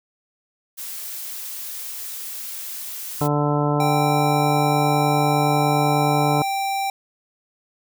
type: noise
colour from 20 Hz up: blue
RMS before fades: -32 dBFS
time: 0.77-3.28 s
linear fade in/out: 20 ms
type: harmonic tone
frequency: 146.83 Hz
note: D3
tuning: in tune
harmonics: 1 / 2 / 3 / 4 / 5 / 6 / 7 / 9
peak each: -21 / -24 / -26 / -27 / -28 / -29 / -29 / -31 dBFS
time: 3.21-6.42 s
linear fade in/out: 2 ms
type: tone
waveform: square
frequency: 784 Hz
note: G5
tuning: in tune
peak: -22 dBFS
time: 3.8-6.9 s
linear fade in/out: 2 ms
effects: none